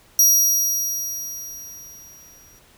sawtooth tone with exponential decay, 5740 Hz, F8, 47 cents sharp, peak -8 dBFS, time 0.19-2.59 s, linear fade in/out 2 ms, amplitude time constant 520 ms, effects pink hiss -53 dBFS RMS until 2.77 s

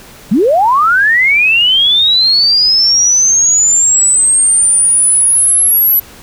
sine linear sweep, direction up, 172.1 to 11850 Hz, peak -6 dBFS, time 0.31-6 s, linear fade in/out 10 ms, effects pink hiss -36 dBFS RMS until 6.22 s

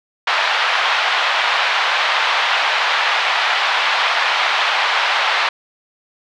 pink band-pass noise, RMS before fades -17 dBFS, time 0.27-5.49 s, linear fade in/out 5 ms, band 780 to 3800 Hz, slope 24 dB/octave, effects none

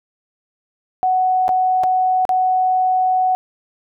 sine tone with dropouts, 743 Hz, F#5, 7 cents sharp, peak -13 dBFS, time 1.03-3.35 s, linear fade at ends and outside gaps 0 ms, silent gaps 1.481-1.491 / 1.835-1.839 / 2.252-2.292 s, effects none

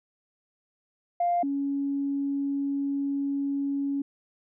sine tone pair in turn, 698.5 / 279.5 Hz, F5 / C#4, 0 / +14 cents, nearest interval octave + major third, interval 1586 cents, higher first, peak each -21 / -25 dBFS, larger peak first, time 1.2-1.43 / 1.43-4.02 s, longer second, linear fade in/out 5 ms, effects tanh soft clip ceiling -17 dBFS

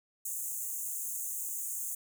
pink high-pass noise, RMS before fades -37 dBFS, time 0.25-1.95 s, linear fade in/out 5 ms, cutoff 6500 Hz, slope 96 dB/octave, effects none

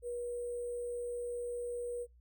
sine tone with sample-and-hold, 482.5 Hz, B4, 40 cents flat, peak -36 dBFS, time 0.02-2.07 s, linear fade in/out 50 ms, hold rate 8820 Hz, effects noise-tail reverb RT60 0.2 s tail -26 dB re dry + added 60 Hz sine -59 dBFS peak until 2.2 s

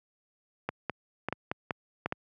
clicks, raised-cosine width 0.5 ms, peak -15 dBFS, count 8, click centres 0.69 / 0.897 / 1.286 / 1.326 / 1.515 / 1.708 / 2.06 / 2.124 s, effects high-pass 100 Hz 12 dB/octave

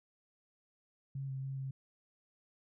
sine tone with pitch steps, 136.5 / 133.5 / 135.1 / 134.1 Hz, C#3 / C3 / C#3 / C3, -26 / +35 / -44 / +43 cents, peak -37 dBFS, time 1.15-1.71 s, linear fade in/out 5 ms, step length 140 ms, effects none

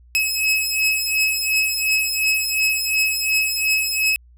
sawtooth beating tone pair, 2568 / 2570.8 Hz, E7 / E7, -46 / -44 cents, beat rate 2.8 Hz, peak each -18 / -17 dBFS, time 0.15-4.16 s, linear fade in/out 0 ms, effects added 60 Hz sine -46 dBFS peak until 4.37 s

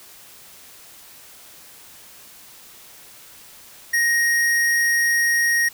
square tone, 1873 Hz, A#6, 8 cents sharp, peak -17 dBFS, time 3.93-5.69 s, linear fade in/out 10 ms, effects white hiss -45 dBFS RMS until 5.73 s

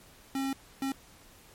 square tone bursts at uneven times, 270 Hz, C#4, 45 cents flat, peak -30 dBFS, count 2, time 0.35-0.53 / 0.82-0.92 s, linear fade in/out 2 ms, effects pink hiss -56 dBFS RMS until 1.54 s + MP3 64 kbps

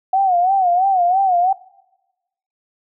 sine tone with vibrato, 740 Hz, F#5, in tune, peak -12 dBFS, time 0.13-1.53 s, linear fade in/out 5 ms, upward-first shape sine, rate 3 Hz, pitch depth 110 cents each way, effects noise-tail reverb RT60 1.0 s tail -22 dB re dry

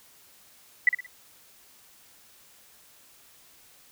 sine tone with echo, 1978 Hz, B6, 2 cents sharp, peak -14 dBFS, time 0.87-0.89 s, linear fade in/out 2 ms, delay 58 ms, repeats 3, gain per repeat -9 dB, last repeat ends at 1.064 s, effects white hiss -56 dBFS RMS until 3.91 s

